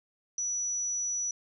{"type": "tone", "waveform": "sine", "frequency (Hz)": 5900, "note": "F#8", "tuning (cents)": -6, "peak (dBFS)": -29, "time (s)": [0.38, 1.31], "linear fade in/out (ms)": 2, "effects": []}